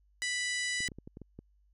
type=harmonic tone; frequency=987.8 Hz; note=B5; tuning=in tune; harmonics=2 / 3 / 4 / 5 / 6 / 7 / 8 / 9 / 10; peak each=-33 / -41 / -41 / -42 / -44 / -44 / -44 / -46 / -49 dBFS; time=0.22-0.88 s; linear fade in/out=0 ms
type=clicks; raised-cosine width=3 ms; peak=-32 dBFS; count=8; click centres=0.805 / 0.887 / 0.918 / 0.986 / 1.075 / 1.171 / 1.217 / 1.39 s
effects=added 50 Hz sine -64 dBFS peak until 1.73 s